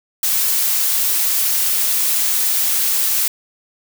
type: noise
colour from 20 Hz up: blue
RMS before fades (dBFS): -17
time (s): 0.23-3.28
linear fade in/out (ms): 2
effects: none